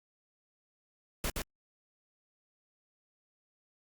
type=noise with echo; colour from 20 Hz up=pink; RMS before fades=-33 dBFS; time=1.24-1.3 s; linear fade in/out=2 ms; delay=120 ms; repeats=1; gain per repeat=-2 dB; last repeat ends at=1.42 s; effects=Opus 48 kbps